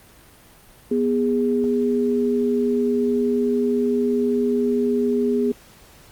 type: tone pair together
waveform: sine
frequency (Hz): 244.5 / 411.2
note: B3 / G#4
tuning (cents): -17 / -17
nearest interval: major sixth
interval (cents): 900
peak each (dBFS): -20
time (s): 0.91-5.52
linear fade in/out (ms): 5
effects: pink hiss -49 dBFS RMS until 6.11 s + Opus 32 kbps